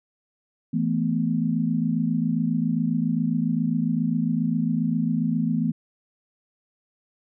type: chord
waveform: sine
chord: E suspended fourth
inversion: none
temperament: just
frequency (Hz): 164.81 / 219.8 / 247.2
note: E3 / A3 / B3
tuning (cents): 0 / -2 / +2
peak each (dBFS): -25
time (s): 0.73-5.72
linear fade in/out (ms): 10
effects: none